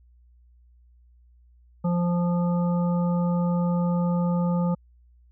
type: harmonic tone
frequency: 174.61 Hz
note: F3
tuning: in tune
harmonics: 1 / 3 / 5 / 7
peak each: -21 / -31 / -35 / -38 dBFS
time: 1.84-4.75 s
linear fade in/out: 10 ms
effects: added 60 Hz sine -53 dBFS peak until 5.31 s